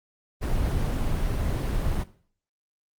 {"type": "noise", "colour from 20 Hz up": "brown", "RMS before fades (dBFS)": -25, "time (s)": [0.41, 2.04], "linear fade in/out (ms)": 20, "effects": ["noise-tail reverb RT60 0.5 s tail -17 dB re dry", "Opus 24 kbps"]}